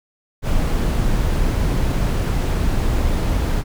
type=noise; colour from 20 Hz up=brown; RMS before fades=-18 dBFS; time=0.42-3.64 s; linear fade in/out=50 ms; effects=none